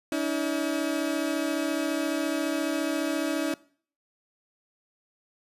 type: tone pair together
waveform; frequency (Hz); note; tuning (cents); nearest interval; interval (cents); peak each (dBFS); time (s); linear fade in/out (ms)
30% pulse; 285.5 / 320; D4 / D#4; -49 / +49; major second; 198; -26; 0.12-3.54; 2
effects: noise-tail reverb RT60 0.5 s tail -21 dB re dry + resampled to 32000 Hz